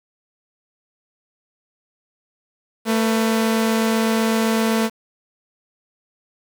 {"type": "tone pair together", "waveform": "sawtooth", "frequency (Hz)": [223, 493.9], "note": ["A3", "B4"], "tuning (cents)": [23, 0], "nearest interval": "octave + major second", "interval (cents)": 1377, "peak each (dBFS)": [-13, -23], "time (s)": [2.85, 4.9], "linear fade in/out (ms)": 50, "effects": ["7-bit"]}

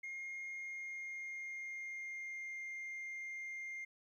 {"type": "tone with pitch glide", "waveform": "sine", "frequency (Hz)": [2134, 2111], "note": ["C7", "C7"], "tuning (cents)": [34, 15], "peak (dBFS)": -40, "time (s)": [0.03, 3.85], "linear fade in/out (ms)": 10, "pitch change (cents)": -19, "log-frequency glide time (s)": [0.46, 2.63], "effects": ["tanh soft clip ceiling -41 dBFS", "13-bit"]}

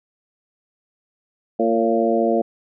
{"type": "harmonic tone with a mistuned harmonic", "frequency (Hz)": 114.4, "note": "A#2", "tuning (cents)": -32, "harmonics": [2, 3, 4, 5, 6], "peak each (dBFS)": [-22, -22, -22, -22, -22], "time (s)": [1.59, 2.42], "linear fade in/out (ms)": 10, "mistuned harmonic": 5, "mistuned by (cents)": -30, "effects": []}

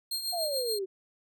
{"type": "tone with tremolo", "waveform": "sawtooth", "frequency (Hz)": 4213, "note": "C8", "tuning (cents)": 11, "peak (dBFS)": -26, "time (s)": [0.11, 0.79], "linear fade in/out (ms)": 5, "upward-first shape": "triangle", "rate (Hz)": 7, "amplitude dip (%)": 65}
{"type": "exponential sweep", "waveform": "sine", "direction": "down", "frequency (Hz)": [727, 370], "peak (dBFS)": -30, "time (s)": [0.32, 0.86], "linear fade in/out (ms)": 20}
{"effects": []}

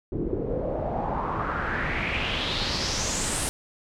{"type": "noise with low-pass filter sweep", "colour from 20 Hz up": "pink", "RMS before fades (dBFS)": -28, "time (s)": [0.12, 3.49], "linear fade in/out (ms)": 0, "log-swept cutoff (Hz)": [320, 10000], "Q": 3.9, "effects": []}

